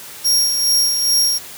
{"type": "tone with tremolo", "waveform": "sawtooth", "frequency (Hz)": 5588, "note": "F8", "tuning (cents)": 0, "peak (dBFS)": -9, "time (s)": [0.24, 1.39], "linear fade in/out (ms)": 20, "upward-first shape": "sine", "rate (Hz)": 2.4, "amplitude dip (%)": 45, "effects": ["white hiss -35 dBFS RMS until 1.57 s", "high-pass 60 Hz 12 dB/octave"]}